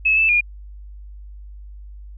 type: tone with pitch steps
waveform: sine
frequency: 2591 / 2635 / 2426 Hz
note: E7 / E7 / D#7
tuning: -30 / -1 / -44 cents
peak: -13 dBFS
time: 0.05-0.41 s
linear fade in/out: 10 ms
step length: 120 ms
effects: added 50 Hz sine -35 dBFS peak until 2.17 s